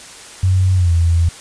sine tone with pitch glide, 93.4 to 84.18 Hz, F#2 to E2, +17 to +37 cents, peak -10 dBFS, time 0.43-1.29 s, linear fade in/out 5 ms, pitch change -180 cents, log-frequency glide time 0.75-0.92 s, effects white hiss -36 dBFS RMS until 1.4 s + resampled to 22050 Hz

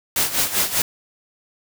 white noise with tremolo, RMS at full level -18 dBFS, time 0.16-0.82 s, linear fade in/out 2 ms, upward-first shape sine, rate 5.1 Hz, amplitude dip 75%, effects none

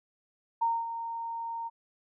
sine tone with ADSR envelope, 922 Hz, A#5, 19 cents flat, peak -23 dBFS, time 0.61-1.7 s, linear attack 13 ms, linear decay 230 ms, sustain -10 dB, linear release 31 ms, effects none

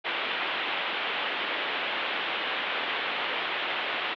white low-pass noise, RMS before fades -30 dBFS, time 0.04-4.15 s, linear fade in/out 20 ms, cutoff 3400 Hz, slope 48 dB/octave, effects high-pass 400 Hz 12 dB/octave

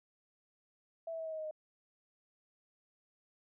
sine tone with pitch steps, 660 / 652.8 / 645.7 / 638.6 / 631.7 / 624.8 / 617.9 Hz, E5 / E5 / E5 / D#5 / D#5 / D#5 / D#5, +2 / -17 / -36 / +45 / +26 / +7 / -12 cents, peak -38 dBFS, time 1.07-1.511 s, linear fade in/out 5 ms, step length 63 ms, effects none

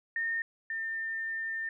sine tone pair in turn, 1828 / 1802.8 Hz, A#6 / A6, -34 / +42 cents, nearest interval unison, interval 24 cents, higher first, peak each -29 / -32 dBFS, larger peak first, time 0.16-0.42 / 0.7-1.69 s, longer second, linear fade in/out 2 ms, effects none

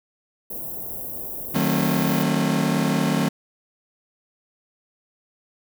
white band-stop noise, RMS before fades -32 dBFS, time 0.5-2.23 s, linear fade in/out 5 ms, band 690 to 13000 Hz, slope 24 dB/octave
40% pulse chord, D# diminished seventh, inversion none, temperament just, 155.56 / 186.68 / 224 / 268.8 Hz, D#3 / F#3 / A3 / C4, 0 / +16 / +31 / +47 cents, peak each -24 dBFS, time 1.54-3.29 s, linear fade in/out 10 ms
effects none

